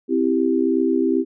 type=chord; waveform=sine; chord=C major; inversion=none; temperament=equal; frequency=261.6 / 329.6 / 392 Hz; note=C4 / E4 / G4; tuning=0 / 0 / 0 cents; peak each=-20 / -20 / -21 dBFS; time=0.08-1.25 s; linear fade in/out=50 ms; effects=none